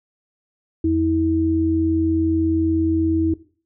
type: tone pair together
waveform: sine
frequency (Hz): 85.53 / 322.9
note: F2 / E4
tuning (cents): -36 / -36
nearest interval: octave + major seventh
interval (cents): 2300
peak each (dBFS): -23 / -16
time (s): 0.84-3.34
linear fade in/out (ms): 5
effects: noise-tail reverb RT60 0.4 s tail -17 dB re dry